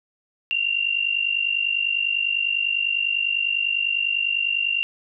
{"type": "tone pair together", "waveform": "sine", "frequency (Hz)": [2744, 2794], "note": ["F7", "F7"], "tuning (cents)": [-31, 0], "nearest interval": "unison", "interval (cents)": 31, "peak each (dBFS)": [-23, -23], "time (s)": [0.51, 4.83], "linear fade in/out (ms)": 0, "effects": []}